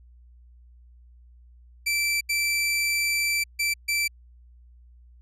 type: tone bursts at uneven times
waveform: sawtooth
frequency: 2333 Hz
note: D7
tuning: 12 cents flat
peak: -19 dBFS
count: 4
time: 1.86-2.21 / 2.29-3.44 / 3.59-3.74 / 3.88-4.08 s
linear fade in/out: 10 ms
effects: added 60 Hz sine -49 dBFS peak until 5.21 s + resampled to 32000 Hz